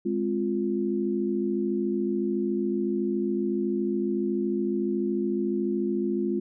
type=chord; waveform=sine; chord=F minor; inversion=first; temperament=equal; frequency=207.7 / 261.6 / 349.2 Hz; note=Ab3 / C4 / F4; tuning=0 / 0 / 0 cents; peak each=-28 / -31 / -27 dBFS; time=0.05-6.4 s; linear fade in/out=10 ms; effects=none